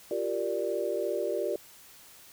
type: chord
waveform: sine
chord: G minor seventh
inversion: third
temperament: equal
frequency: 349.2 / 392 / 466.2 / 587.3 Hz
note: F4 / G4 / Bb4 / D5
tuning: 0 / 0 / 0 / 0 cents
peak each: -35 / -33 / -34 / -32 dBFS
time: 0.11-1.56 s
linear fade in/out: 2 ms
effects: white hiss -53 dBFS RMS until 2.32 s